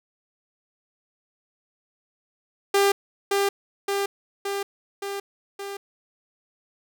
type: tone with echo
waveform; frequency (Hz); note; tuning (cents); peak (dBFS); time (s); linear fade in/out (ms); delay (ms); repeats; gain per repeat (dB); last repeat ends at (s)
sawtooth; 398.4; G4; +28; -13; 2.74-2.92; 5; 570; 5; -3; 5.77
effects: none